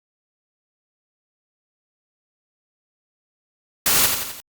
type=noise with echo; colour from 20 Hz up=white; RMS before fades=-17 dBFS; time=3.86-4.06 s; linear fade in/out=2 ms; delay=86 ms; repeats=4; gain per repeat=-5 dB; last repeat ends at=4.404 s; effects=Opus 48 kbps